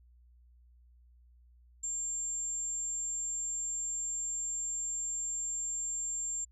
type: tone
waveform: sine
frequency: 7360 Hz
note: A#8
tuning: 23 cents flat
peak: -33 dBFS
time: 1.83-6.45 s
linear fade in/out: 10 ms
effects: added 60 Hz sine -58 dBFS peak until 6.51 s